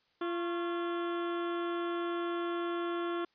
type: harmonic tone with a mistuned harmonic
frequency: 343.7 Hz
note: F4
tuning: 28 cents flat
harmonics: 1 / 2 / 3 / 4 / 5 / 6 / 7 / 8 / 9 / 10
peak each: -33 / -43 / -41 / -42 / -49 / -56 / -57 / -56 / -54 / -52 dBFS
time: 0.21-3.25 s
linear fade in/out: 5 ms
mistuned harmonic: 3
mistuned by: +88 cents
effects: white hiss -72 dBFS RMS until 3.34 s + resampled to 11025 Hz